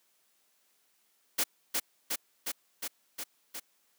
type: noise with echo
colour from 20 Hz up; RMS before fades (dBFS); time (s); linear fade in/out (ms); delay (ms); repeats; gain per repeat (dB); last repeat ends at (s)
white; -28; 1.38-1.44; 10; 360; 6; -2; 3.6
effects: white hiss -71 dBFS RMS until 3.98 s + high-pass 200 Hz 12 dB/octave